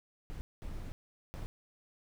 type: noise bursts at uneven times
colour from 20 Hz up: brown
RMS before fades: -41 dBFS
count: 3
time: 0.3-0.41 / 0.62-0.92 / 1.34-1.46 s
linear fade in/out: 0 ms
effects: none